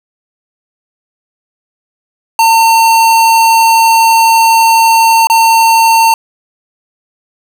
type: tone with dropouts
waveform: square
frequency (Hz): 906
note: A#5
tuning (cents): -50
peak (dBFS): -5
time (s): 2.39-6.14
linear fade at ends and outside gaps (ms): 2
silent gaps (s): 5.271-5.299
effects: none